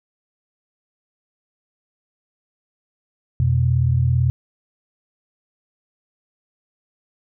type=tone pair together; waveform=sine; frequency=87.7 / 125.7 Hz; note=F2 / B2; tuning=+8 / +31 cents; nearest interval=tritone; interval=623 cents; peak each=-19 / -16 dBFS; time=3.4-4.3 s; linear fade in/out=0 ms; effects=none

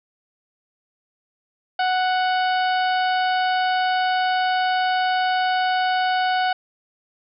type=harmonic tone with a mistuned harmonic; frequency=740 Hz; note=F#5; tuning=in tune; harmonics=1 / 2 / 3 / 4 / 5 / 6 / 7; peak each=-19 / -25 / -34 / -31 / -37 / -36 / -44 dBFS; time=1.79-6.53 s; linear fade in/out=5 ms; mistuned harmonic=7; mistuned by=-83 cents; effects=none

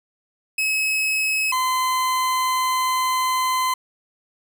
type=tone pair in turn; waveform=40% pulse; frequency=2568 / 1026.8 Hz; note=E7 / C6; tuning=-46 / -33 cents; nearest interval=octave + major third; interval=1587 cents; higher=first; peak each=-18 dBFS; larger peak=neither; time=0.58-1.52 / 1.52-3.74 s; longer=second; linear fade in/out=5 ms; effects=none

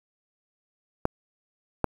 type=clicks; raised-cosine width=1 ms; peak=-8 dBFS; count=2; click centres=1.054 / 1.843 s; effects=7-bit

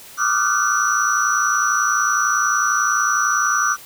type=tone cluster; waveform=sine; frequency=1166 / 1226 / 1399 / 1510 / 5890 Hz; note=D6 / D#6 / F6 / F#6 / F#8; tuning=-13 / -26 / +3 / +35 / -9 cents; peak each=-22 dBFS; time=0.17-3.77 s; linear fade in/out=50 ms; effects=white hiss -41 dBFS RMS until 3.85 s

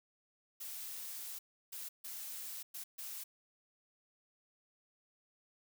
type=noise bursts at uneven times; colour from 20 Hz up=blue; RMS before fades=-45 dBFS; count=5; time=0.6-1.39 / 1.72-1.89 / 2.04-2.63 / 2.74-2.84 / 2.98-3.24 s; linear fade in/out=10 ms; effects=none

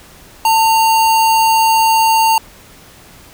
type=tone with sample-and-hold; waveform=sine; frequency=895 Hz; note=A5; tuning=29 cents sharp; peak=-8 dBFS; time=0.45-2.38 s; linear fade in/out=2 ms; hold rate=3675 Hz; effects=pink hiss -41 dBFS RMS until 3.33 s

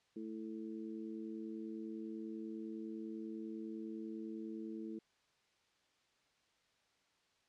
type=harmonic tone; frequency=110 Hz; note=A2; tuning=in tune; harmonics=2 / 3 / 4; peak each=-46 / -45 / -53 dBFS; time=0.16-4.99 s; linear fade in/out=5 ms; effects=white hiss -75 dBFS RMS until 7.48 s + low-pass 5000 Hz 12 dB/octave

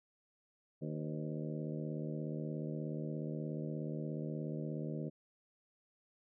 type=harmonic tone with a mistuned harmonic; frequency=76.8 Hz; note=D#2; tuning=22 cents flat; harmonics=2 / 3 / 4 / 5 / 6 / 7 / 8; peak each=-40 / -44 / -46 / -48 / -50 / -51 / -52 dBFS; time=0.81-5.1 s; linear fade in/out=20 ms; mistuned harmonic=6; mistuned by=+81 cents; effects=none

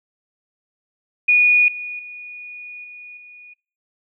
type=tone with level steps; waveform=sine; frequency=2457 Hz; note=D#7; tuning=22 cents flat; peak=-10 / -26 / -32 / -35 / -39 dBFS; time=1.28-3.54 s; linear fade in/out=10 ms; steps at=1.68 / 1.99 / 2.84 / 3.17 s; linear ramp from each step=2 ms; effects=noise-tail reverb RT60 0.4 s tail -24 dB re dry

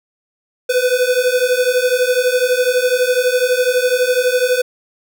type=beating tone pair; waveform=square; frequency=493.9 / 505.9 Hz; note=B4 / B4; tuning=0 / +42 cents; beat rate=12 Hz; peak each=-17 / -16 dBFS; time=0.69-4.62 s; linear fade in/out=10 ms; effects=none

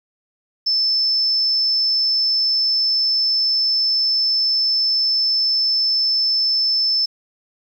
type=tone; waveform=sine; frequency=5274 Hz; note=E8; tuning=in tune; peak=-15 dBFS; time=0.66-7.06 s; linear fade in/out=10 ms; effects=8-bit

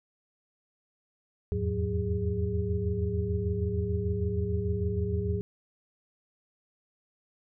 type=tone cluster; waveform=sine; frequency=81.2 / 87.8 / 106.3 / 181.7 / 408.8 Hz; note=E2 / F2 / G#2 / F#3 / G#4; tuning=-26 / +10 / +41 / -31 / -27 cents; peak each=-32 / -34 / -32 / -35 / -33 dBFS; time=1.52-5.41 s; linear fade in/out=0 ms; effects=none

